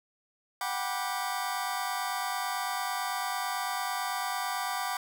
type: chord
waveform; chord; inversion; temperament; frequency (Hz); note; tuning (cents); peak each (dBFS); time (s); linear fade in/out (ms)
sawtooth; G major seventh; third; just; 735 / 784 / 980 / 1176; F#5 / G5 / B5 / D6; -12 / 0 / -14 / +2; -32; 0.61-4.97; 2
effects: none